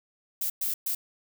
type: noise bursts at uneven times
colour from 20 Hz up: violet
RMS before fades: -29 dBFS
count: 3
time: 0.41-0.5 / 0.61-0.74 / 0.86-0.95 s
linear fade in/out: 5 ms
effects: none